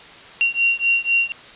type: beating tone pair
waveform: sine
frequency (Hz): 2754 / 2758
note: F7 / F7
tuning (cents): -25 / -22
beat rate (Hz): 4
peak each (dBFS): -19 / -19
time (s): 0.41-1.32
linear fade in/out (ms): 0
effects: white hiss -41 dBFS RMS until 1.55 s + resampled to 8000 Hz